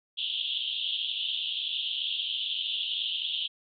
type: band-pass noise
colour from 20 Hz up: white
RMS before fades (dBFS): -32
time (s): 0.17-3.48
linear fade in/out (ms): 20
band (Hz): 2900 to 3600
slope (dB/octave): 96
effects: none